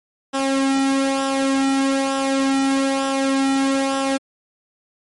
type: tone with flanger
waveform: sawtooth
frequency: 270.9 Hz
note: C#4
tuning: 40 cents flat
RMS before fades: -19 dBFS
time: 0.33-4.18 s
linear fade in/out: 20 ms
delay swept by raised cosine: 0.45 to 1.85 ms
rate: 1.1 Hz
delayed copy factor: -0.6
effects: MP3 48 kbps